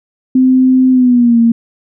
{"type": "tone with pitch glide", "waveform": "sine", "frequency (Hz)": [258.2, 231.4], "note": ["C4", "A#3"], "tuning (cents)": [-23, -13], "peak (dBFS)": -5, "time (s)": [0.35, 1.52], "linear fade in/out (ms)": 5, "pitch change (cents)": -190, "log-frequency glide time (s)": [0.91, 1.39], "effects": []}